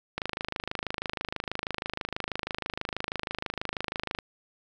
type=click train; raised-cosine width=0.3 ms; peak=-14 dBFS; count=106; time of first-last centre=0.18-4.188 s; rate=26.2 Hz; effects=none